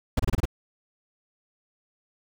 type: noise bursts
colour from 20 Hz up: brown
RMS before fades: -21 dBFS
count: 6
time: 0.17-0.455 s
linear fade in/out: 5 ms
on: 25 ms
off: 27 ms
effects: none